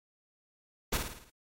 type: noise with echo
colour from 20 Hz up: pink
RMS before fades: -29 dBFS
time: 0.92-0.98 s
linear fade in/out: 10 ms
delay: 54 ms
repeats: 6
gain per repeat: -5 dB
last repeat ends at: 1.304 s
effects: MP3 64 kbps